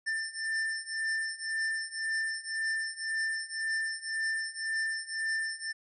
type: beating tone pair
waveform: square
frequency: 1783 / 1784.9 Hz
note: A6 / A6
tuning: +22 / +24 cents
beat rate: 1.9 Hz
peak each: -36 / -34 dBFS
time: 0.06-5.73 s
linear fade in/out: 20 ms
effects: resampled to 24000 Hz